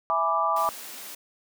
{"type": "chord", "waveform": "sine", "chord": "E dominant seventh", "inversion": "none", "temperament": "equal", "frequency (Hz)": [659.3, 830.6, 987.8, 1174.7], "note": ["E5", "G#5", "B5", "D6"], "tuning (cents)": [0, 0, 0, 0], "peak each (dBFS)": [-29, -29, -28, -24], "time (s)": [0.1, 0.69], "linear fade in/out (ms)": 0}
{"type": "high-pass noise", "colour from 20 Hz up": "white", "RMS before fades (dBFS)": -40, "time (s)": [0.56, 1.15], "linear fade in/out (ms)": 5, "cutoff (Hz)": 190, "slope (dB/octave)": 48}
{"effects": []}